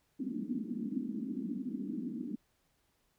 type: band-pass noise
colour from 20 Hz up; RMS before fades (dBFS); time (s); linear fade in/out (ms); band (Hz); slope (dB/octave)
white; -38; 0.19-2.36; 10; 210 to 280; 48
effects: pink hiss -75 dBFS RMS until 3.18 s